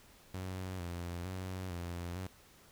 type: tone with vibrato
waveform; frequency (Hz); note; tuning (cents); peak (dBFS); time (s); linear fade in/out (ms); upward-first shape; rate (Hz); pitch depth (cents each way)
sawtooth; 89.9; F#2; -49; -35; 0.34-2.27; 5; square; 1.1; 61
effects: pink hiss -61 dBFS RMS until 2.71 s